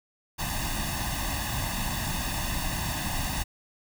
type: noise with comb filter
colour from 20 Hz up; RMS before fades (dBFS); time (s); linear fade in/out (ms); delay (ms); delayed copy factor
pink; -30; 0.38-3.44; 20; 1.1; +0.9
effects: none